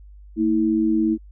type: tone pair together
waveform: sine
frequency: 224.7 / 322.1 Hz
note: A3 / E4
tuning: +37 / -40 cents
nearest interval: tritone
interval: 623 cents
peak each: -21 / -18 dBFS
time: 0.36-1.18 s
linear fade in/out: 50 ms
effects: added 50 Hz sine -41 dBFS peak until 1.31 s